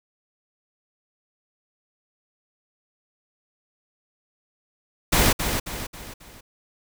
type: noise with echo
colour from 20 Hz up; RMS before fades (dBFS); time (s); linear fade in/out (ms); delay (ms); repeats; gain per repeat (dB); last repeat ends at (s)
pink; -18; 5.12-5.33; 10; 270; 4; -7; 6.41
effects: none